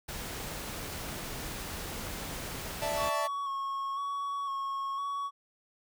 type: noise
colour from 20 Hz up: pink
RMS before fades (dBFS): -39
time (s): 0.08-3.1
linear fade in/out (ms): 10
type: chord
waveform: 45% pulse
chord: D suspended second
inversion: none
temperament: equal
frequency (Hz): 587.3 / 659.3 / 880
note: D5 / E5 / A5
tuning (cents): 0 / 0 / 0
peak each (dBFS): -35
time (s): 2.81-3.28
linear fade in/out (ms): 20
type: tone with vibrato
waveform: triangle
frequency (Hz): 1108.7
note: C#6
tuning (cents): 0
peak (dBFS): -30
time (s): 2.96-5.31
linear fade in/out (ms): 50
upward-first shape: square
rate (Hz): 0.99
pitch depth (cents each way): 22
effects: none